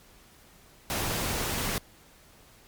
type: noise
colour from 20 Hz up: pink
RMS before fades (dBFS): -30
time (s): 0.9-1.78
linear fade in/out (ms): 0
effects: pink hiss -56 dBFS RMS until 2.67 s + MP3 96 kbps